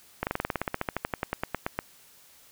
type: slowing click train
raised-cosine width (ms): 0.5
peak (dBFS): -12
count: 22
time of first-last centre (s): 0.23-1.79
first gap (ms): 39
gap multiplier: 1.06
effects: white hiss -56 dBFS RMS until 2.51 s